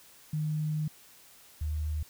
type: tone pair in turn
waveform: sine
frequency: 153.3 / 76.51 Hz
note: D#3 / D#2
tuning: -25 / -29 cents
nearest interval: octave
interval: 1204 cents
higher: first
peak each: -28 / -29 dBFS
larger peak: first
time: 0.33-0.88 / 1.61-2.03 s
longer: first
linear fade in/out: 5 ms
effects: white hiss -56 dBFS RMS until 2.09 s